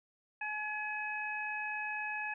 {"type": "harmonic tone", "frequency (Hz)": 848, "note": "G#5", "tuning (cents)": 36, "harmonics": [1, 2, 3], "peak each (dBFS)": [-41, -39, -39], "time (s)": [0.41, 2.34], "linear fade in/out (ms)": 5, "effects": []}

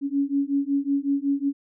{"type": "beating tone pair", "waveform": "sine", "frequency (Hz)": [277.2, 282.6], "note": ["C#4", "C#4"], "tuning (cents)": [0, 34], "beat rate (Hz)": 5.4, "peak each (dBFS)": -24, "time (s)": [0.01, 1.53], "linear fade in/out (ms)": 50, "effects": []}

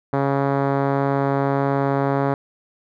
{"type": "tone with low-pass filter", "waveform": "5% pulse", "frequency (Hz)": 138.59, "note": "C#3", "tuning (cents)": 0, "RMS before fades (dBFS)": -20, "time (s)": [0.13, 2.34], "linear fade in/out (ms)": 2, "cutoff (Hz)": 870, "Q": 0.56, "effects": []}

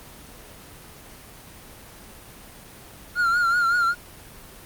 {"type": "tone with vibrato", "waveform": "triangle", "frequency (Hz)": 1401, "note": "F6", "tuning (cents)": 5, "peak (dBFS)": -16, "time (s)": [3.15, 3.95], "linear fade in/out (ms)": 50, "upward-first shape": "triangle", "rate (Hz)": 5.3, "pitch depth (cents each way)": 73, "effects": ["pink hiss -44 dBFS RMS until 4.65 s", "Opus 24 kbps"]}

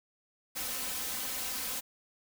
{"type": "noise with comb filter", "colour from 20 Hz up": "white", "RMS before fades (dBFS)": -36, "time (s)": [0.55, 1.81], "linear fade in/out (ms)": 20, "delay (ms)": 3.9, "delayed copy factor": 0.9, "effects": []}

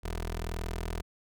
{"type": "tone with notch filter", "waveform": "15% pulse", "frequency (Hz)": 41.2, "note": "E1", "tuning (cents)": 0, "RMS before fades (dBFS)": -35, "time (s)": [0.03, 1.02], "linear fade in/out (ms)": 20, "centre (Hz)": 130, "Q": 1.1, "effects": []}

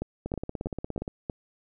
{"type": "two click trains", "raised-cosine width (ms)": 2, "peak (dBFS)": [-17, -19], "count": [5, 15], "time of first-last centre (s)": [[0.02, 1.298], [0.26, 1.079]], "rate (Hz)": [3.13, 17.1], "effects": []}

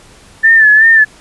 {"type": "tone with vibrato", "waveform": "sine", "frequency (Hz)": 1760, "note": "A6", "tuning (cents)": 0, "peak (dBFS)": -3, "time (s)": [0.43, 1.05], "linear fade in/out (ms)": 20, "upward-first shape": "sine", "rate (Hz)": 2.7, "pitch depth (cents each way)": 61, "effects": ["pink hiss -41 dBFS RMS until 1.2 s", "resampled to 24000 Hz"]}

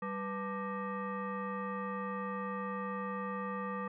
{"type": "tone with frequency modulation", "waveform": "sine", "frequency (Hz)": 493.9, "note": "B4", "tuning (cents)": 0, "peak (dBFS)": -35, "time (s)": [0.02, 3.88], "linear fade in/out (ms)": 5, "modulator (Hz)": 689, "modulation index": 1.6, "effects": []}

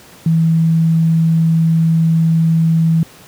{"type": "tone", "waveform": "sine", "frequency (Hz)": 163.1, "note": "E3", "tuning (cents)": -18, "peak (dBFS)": -9, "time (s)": [0.26, 3.03], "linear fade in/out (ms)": 2, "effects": ["pink hiss -41 dBFS RMS until 3.27 s", "high-pass 80 Hz 12 dB/octave"]}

